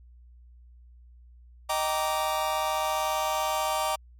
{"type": "chord", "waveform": "45% pulse", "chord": "Eb major seventh", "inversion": "none", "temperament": "just", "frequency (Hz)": [622.3, 777.8, 933.4, 1166.7], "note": ["Eb5", "G5", "Bb5", "D6"], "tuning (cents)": [0, -14, 2, -12], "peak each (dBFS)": -31, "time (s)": [1.69, 3.96], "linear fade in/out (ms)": 10, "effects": ["added 60 Hz sine -49 dBFS peak until 4.19 s", "MP3 64 kbps"]}